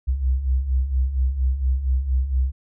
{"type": "beating tone pair", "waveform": "sine", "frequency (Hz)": [61.9, 66.2], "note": ["B1", "C2"], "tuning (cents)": [5, 21], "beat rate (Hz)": 4.3, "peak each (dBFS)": [-25, -19], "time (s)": [0.07, 2.52], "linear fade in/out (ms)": 20, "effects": []}